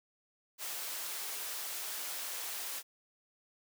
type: high-pass noise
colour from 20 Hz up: white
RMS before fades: -40 dBFS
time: 0.58-2.83 s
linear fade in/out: 50 ms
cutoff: 490 Hz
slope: 12 dB/octave
effects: none